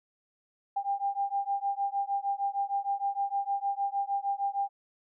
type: beating tone pair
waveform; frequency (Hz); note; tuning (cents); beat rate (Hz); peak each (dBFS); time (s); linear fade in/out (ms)
sine; 794 / 800.5; G5 / G5; +22 / +36; 6.5; -31 / -31; 0.76-4.69; 10
effects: none